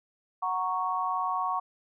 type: chord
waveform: sine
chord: F# major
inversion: none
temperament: equal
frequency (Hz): 740 / 932.3 / 1108.7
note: F#5 / A#5 / C#6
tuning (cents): 0 / 0 / 0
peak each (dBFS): -32 / -33 / -29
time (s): 0.42-1.6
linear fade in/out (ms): 10
effects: none